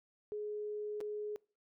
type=tone with dropouts; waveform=sine; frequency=420 Hz; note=G#4; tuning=19 cents sharp; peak=-37 dBFS; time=0.32-1.36 s; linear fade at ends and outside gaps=0 ms; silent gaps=1.005-1.011 s; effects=noise-tail reverb RT60 0.4 s tail -25 dB re dry